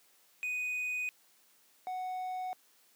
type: tone pair in turn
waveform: triangle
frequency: 2489 / 740 Hz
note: D#7 / F#5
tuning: 0 / 0 cents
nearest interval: octave + major sixth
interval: 2100 cents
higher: first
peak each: -31 / -33 dBFS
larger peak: first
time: 0.43-1.09 / 1.87-2.53 s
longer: neither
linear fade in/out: 0 ms
effects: white hiss -66 dBFS RMS until 2.95 s + high-pass 200 Hz 12 dB/octave